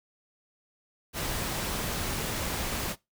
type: noise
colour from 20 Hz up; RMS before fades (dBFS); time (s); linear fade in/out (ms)
pink; -32; 1.13-2.96; 50
effects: noise-tail reverb RT60 0.2 s tail -21 dB re dry